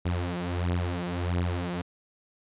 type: beating tone pair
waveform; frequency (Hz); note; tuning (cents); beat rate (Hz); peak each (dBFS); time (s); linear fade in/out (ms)
sawtooth; 87.31 / 88.81; F2 / F2; 0 / +30; 1.5; -26; 0.05-1.82; 10
effects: resampled to 8000 Hz